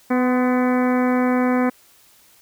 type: harmonic tone with a mistuned harmonic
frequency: 250.6 Hz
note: B3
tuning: 25 cents sharp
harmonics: 1 / 2 / 3 / 4 / 5 / 6 / 7 / 8 / 9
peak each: -17 / -23 / -27 / -29 / -31 / -33 / -34 / -35 / -36 dBFS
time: 0.1-1.7 s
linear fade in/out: 10 ms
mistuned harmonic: 4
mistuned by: +37 cents
effects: white hiss -53 dBFS RMS until 2.41 s